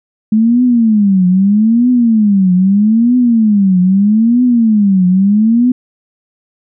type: tone with vibrato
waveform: sine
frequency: 212.5 Hz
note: G#3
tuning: 40 cents sharp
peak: -6 dBFS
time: 0.32-5.72 s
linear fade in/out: 5 ms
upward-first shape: triangle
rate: 0.79 Hz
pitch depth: 300 cents each way
effects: none